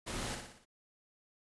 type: noise with echo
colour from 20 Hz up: pink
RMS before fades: -40 dBFS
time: 0.06-0.36 s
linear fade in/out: 20 ms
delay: 59 ms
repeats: 5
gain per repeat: -5 dB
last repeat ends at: 0.655 s
effects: resampled to 24000 Hz